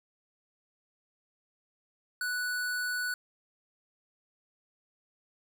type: tone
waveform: square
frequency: 1480 Hz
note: F#6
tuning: in tune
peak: -31 dBFS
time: 2.21-3.14 s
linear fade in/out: 2 ms
effects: 12-bit